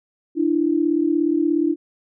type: tone pair together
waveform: sine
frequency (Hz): 298.3 / 335.2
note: D4 / E4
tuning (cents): +27 / +29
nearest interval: major second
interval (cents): 202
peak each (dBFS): -19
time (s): 0.35-1.76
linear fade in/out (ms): 50
effects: none